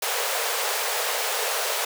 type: high-pass noise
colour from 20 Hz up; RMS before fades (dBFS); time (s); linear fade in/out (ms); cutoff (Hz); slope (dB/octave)
pink; -26; 0.02-1.85; 5; 420; 96
effects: none